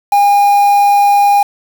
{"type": "tone with quantisation", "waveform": "triangle", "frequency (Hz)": 811, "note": "G#5", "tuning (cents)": -41, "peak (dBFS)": -4, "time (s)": [0.12, 1.43], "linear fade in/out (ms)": 5, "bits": 4, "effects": []}